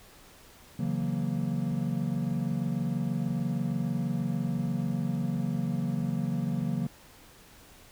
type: chord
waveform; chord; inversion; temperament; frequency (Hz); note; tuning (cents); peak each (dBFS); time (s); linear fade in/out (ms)
triangle; F# dominant seventh; second; equal; 138.59 / 164.81 / 185 / 233.1; C#3 / E3 / F#3 / A#3; 0 / 0 / 0 / 0; -31; 0.79-6.87; 5
effects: pink hiss -54 dBFS RMS until 7.91 s